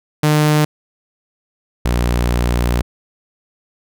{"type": "tone pair in turn", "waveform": "sawtooth", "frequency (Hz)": [151.3, 60.04], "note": ["D#3", "B1"], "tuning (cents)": [-48, -48], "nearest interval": "octave + major third", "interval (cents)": 1600, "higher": "first", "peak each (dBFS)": [-7, -10], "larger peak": "first", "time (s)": [[0.23, 0.65], [1.85, 2.82]], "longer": "second", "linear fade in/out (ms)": 5, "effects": []}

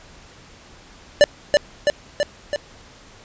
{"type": "tone with echo", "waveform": "square", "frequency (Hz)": 586, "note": "D5", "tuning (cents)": -4, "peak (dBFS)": -8, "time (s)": [1.21, 1.24], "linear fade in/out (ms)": 0, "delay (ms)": 330, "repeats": 4, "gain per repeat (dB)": -3, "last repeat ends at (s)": 2.56, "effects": ["pink hiss -46 dBFS RMS until 3.24 s", "resampled to 16000 Hz"]}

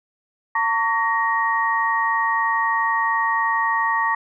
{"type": "tone cluster", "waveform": "sine", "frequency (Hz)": [905, 1128, 1876], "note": ["A5", "C#6", "A#6"], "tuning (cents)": [48, 30, 11], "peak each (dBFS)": -22, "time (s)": [0.55, 4.15], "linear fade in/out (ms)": 5, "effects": []}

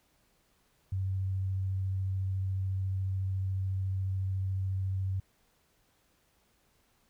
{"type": "tone with vibrato", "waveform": "sine", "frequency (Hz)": 95.3, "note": "G2", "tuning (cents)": -48, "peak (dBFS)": -29, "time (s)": [0.92, 5.2], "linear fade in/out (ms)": 5, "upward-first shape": "triangle", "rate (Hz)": 14, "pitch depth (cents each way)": 12, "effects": ["pink hiss -70 dBFS RMS until 7.09 s"]}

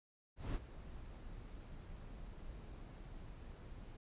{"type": "noise with ADSR envelope", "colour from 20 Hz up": "brown", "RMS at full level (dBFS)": -37, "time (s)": [0.36, 3.97], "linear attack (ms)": 190, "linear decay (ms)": 36, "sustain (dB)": -14, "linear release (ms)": 7, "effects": ["resampled to 8000 Hz"]}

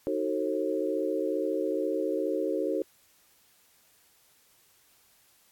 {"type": "chord", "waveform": "sine", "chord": "D# diminished seventh", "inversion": "none", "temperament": "just", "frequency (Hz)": [311.1, 373.4, 448, 537.6], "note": ["D#4", "F#4", "A4", "C5"], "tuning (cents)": [0, 16, 31, 47], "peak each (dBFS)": -32, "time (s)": [0.07, 2.82], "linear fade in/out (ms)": 0, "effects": ["white hiss -63 dBFS RMS until 5.51 s", "AAC 64 kbps"]}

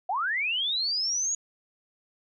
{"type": "linear sweep", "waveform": "sine", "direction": "up", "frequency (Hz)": [682, 6780], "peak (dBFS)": -25, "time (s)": [0.09, 1.35], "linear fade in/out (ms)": 5, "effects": []}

